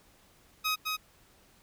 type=tone with echo; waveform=15% pulse; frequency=1261 Hz; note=D#6; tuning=23 cents sharp; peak=-21 dBFS; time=0.64-0.76 s; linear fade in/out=20 ms; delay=210 ms; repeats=1; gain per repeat=-3 dB; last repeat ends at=0.97 s; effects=pink hiss -62 dBFS RMS until 1.62 s